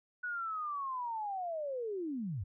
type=linear sweep; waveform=sine; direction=down; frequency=1480 to 81.2 Hz; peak=-35 dBFS; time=0.23-2.44 s; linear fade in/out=10 ms; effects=none